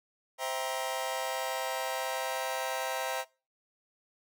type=chord; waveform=sawtooth; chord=C dominant seventh; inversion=none; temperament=just; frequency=523.3 / 654.1 / 784.9 / 941.9 Hz; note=C5 / E5 / G5 / Bb5; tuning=0 / -14 / +2 / +18 cents; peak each=-33 dBFS; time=0.38-3.25 s; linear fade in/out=50 ms; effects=noise-tail reverb RT60 0.3 s tail -20 dB re dry + MP3 96 kbps